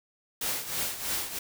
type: noise with tremolo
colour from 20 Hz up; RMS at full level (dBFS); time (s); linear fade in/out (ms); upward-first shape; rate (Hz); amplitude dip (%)
white; -29; 0.41-1.39; 5; triangle; 3.1; 75
effects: none